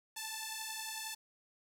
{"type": "beating tone pair", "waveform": "5% pulse", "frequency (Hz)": [874, 885], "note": ["A5", "A5"], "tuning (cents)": [-12, 10], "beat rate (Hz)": 11, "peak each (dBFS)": -31, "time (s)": [0.16, 1.15], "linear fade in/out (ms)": 10, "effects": ["11-bit"]}